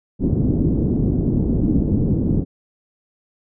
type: low-pass noise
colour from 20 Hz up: white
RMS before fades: -18 dBFS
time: 0.19-2.45 s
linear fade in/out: 50 ms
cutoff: 300 Hz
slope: 24 dB/octave
effects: none